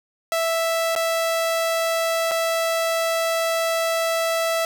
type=tone with dropouts; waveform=sawtooth; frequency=659.3 Hz; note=E5; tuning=in tune; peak=-16 dBFS; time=0.32-4.65 s; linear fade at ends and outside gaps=1 ms; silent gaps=0.952-0.961 / 2.312-2.316 s; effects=none